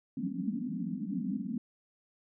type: band-pass noise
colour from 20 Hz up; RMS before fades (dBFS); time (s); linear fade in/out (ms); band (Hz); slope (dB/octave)
pink; -35; 0.17-1.58; 5; 170 to 280; 96
effects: none